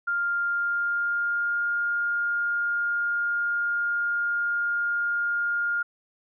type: tone with pitch glide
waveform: sine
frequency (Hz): 1400 to 1413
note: F6 to F6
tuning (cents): +4 to +20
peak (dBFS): -23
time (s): 0.07-5.83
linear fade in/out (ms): 10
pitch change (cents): +16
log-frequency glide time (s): 0.46-1.63
effects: none